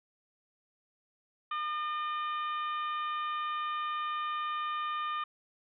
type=harmonic tone; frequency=606 Hz; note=D#5; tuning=46 cents flat; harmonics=2 / 3 / 4 / 5 / 6; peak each=-32 / -44 / -47 / -47 / -49 dBFS; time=1.51-5.24 s; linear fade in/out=5 ms; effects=none